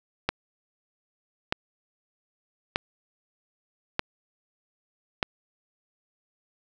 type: click train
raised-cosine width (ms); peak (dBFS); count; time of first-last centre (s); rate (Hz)
0.3; -7; 5; 0.29-5.228; 0.81
effects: none